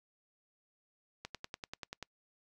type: click train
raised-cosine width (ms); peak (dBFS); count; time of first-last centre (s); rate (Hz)
0.2; -24; 9; 1.25-2.027; 10.3
effects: noise-tail reverb RT60 0.1 s tail -26 dB re dry